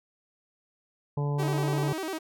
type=harmonic tone; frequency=144.4 Hz; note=D3; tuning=29 cents flat; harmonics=1 / 2 / 3 / 4 / 5 / 6 / 7; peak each=-26 / -42 / -36 / -42 / -47 / -40 / -44 dBFS; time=1.17-1.93 s; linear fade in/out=5 ms
type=tone with vibrato; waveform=sawtooth; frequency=348.9 Hz; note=F4; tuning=2 cents flat; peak=-27 dBFS; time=1.38-2.19 s; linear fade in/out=20 ms; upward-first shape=square; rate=10 Hz; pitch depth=170 cents each way
effects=none